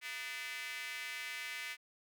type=tone with high-pass filter; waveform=square; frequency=136 Hz; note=C#3; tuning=33 cents flat; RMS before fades=-43 dBFS; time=0.01-1.77 s; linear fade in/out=50 ms; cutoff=2100 Hz; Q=3.3; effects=none